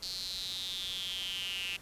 square tone with high-pass filter sweep, 92.5 Hz, F#2, in tune, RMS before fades -38 dBFS, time 0.02-1.77 s, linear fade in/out 10 ms, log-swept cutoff 4400 to 2700 Hz, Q 8.6, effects pink hiss -54 dBFS RMS until 1.81 s + resampled to 32000 Hz

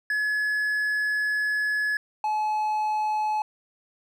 triangle tone pair in turn, 1700 / 855.2 Hz, G#6 / A5, +40 / -49 cents, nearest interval octave, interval 1189 cents, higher first, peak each -21 dBFS, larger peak neither, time 0.1-1.97 / 2.24-3.42 s, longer first, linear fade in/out 2 ms, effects none

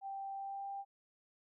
sine tone with pitch glide, 784 to 792.2 Hz, G5 to G5, 0 to +18 cents, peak -40 dBFS, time 0.01-0.85 s, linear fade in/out 50 ms, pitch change +18 cents, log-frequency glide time 0.34-0.66 s, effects none

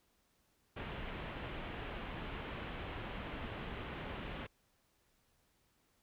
pink low-pass noise, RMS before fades -44 dBFS, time 0.76-4.47 s, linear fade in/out 10 ms, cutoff 3300 Hz, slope 48 dB/octave, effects pink hiss -75 dBFS RMS until 6.02 s

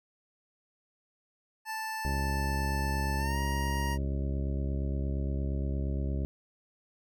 25% pulse tone with pitch glide, 880 to 943.2 Hz, A5 to A#5, 0 to +20 cents, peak -30 dBFS, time 1.65-3.98 s, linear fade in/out 50 ms, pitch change +120 cents, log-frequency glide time 3.18-3.38 s
harmonic tone, 68.6 Hz, C#2, 17 cents flat, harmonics 1 / 2 / 3 / 4 / 5 / 6 / 8 / 9, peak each -30 / -36 / -40 / -42 / -44 / -46 / -48 / -49 dBFS, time 2.05-6.25 s, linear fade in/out 0 ms
effects none

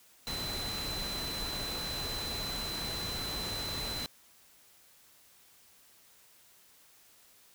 sine tone in noise, 4034 Hz, B7, 36 cents sharp, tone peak -37 dBFS, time 0.27-4.06 s, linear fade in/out 0 ms, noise pink, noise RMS -39 dBFS, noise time 0.27-4.06 s, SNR -1 dB, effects white hiss -61 dBFS RMS until 7.54 s

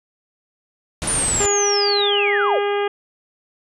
pink noise, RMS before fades -25 dBFS, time 1.02-1.46 s, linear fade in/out 0 ms
sine linear sweep, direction down, 9397 to 415.3 Hz, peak -18 dBFS, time 1.07-2.59 s, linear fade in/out 5 ms
harmonic tone, 407 Hz, G#4, 35 cents flat, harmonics 1 / 2 / 3 / 4 / 5 / 6 / 7 / 8, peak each -19 / -25 / -29 / -31 / -33 / -35 / -36 / -37 dBFS, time 1.4-2.88 s, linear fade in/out 5 ms
effects resampled to 24000 Hz

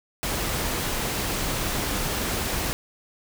pink noise, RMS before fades -27 dBFS, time 0.23-2.73 s, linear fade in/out 0 ms, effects none

